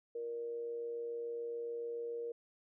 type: tone with amplitude modulation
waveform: sine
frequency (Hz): 470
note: A#4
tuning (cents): +14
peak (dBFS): -36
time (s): 0.15-2.32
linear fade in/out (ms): 5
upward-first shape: sine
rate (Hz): 127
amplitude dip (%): 40
effects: none